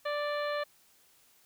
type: harmonic tone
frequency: 587.3 Hz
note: D5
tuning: in tune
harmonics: 1 / 2 / 3 / 4 / 5 / 6 / 7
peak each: -32 / -37 / -39 / -46 / -49 / -48 / -47 dBFS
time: 0.05-0.64 s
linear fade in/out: 10 ms
effects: white hiss -64 dBFS RMS until 1.45 s